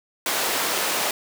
pink high-pass noise, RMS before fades -24 dBFS, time 0.26-1.11 s, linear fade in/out 2 ms, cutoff 470 Hz, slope 12 dB/octave, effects none

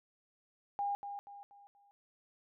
sine tone with echo, 808 Hz, G#5, 48 cents flat, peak -32 dBFS, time 0.79-0.95 s, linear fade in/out 0 ms, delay 240 ms, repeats 4, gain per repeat -8 dB, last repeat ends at 1.91 s, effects none

